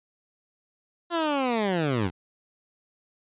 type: linear sweep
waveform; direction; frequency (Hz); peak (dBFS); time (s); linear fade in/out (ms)
15% pulse; down; 349.2 to 82.41; -17; 1.1-2.11; 50
effects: resampled to 8000 Hz